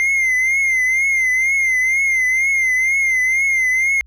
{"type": "tone with vibrato", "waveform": "triangle", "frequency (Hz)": 2093, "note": "C7", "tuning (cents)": 0, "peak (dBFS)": -12, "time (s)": [0, 4.01], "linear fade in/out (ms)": 0, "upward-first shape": "triangle", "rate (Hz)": 2.1, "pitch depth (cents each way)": 81, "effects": ["added 60 Hz sine -44 dBFS peak until 4.06 s"]}